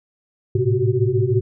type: tone cluster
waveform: sine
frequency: 107.1 / 113.3 / 130.2 / 367.5 / 382.1 Hz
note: A2 / A#2 / C3 / F#4 / G4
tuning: -46 / -49 / -8 / -12 / -44 cents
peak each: -22 dBFS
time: 0.55-1.41 s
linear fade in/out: 5 ms
effects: none